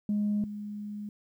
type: tone pair in turn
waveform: sine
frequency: 207.7 / 207.7 Hz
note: G#3 / G#3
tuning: 0 / 0 cents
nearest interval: unison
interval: 0 cents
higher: neither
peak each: -24 / -35 dBFS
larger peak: first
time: 0.09-0.44 / 0.44-1.09 s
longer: second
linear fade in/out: 2 ms
effects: tanh soft clip ceiling -22 dBFS + 11-bit